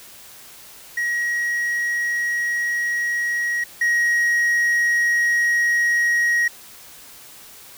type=tone pair in turn; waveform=triangle; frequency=1900 / 1891.9 Hz; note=A#6 / A#6; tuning=+33 / +25 cents; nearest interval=unison; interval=8 cents; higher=first; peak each=-18 / -14 dBFS; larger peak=second; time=0.97-3.64 / 3.81-6.48 s; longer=neither; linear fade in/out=5 ms; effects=white hiss -43 dBFS RMS until 7.77 s